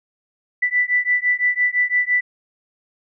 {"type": "beating tone pair", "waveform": "sine", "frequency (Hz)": [1975.5, 1981.4], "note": ["B6", "B6"], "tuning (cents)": [0, 5], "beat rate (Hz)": 5.9, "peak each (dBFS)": -19, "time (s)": [0.62, 2.21], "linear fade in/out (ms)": 10, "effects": []}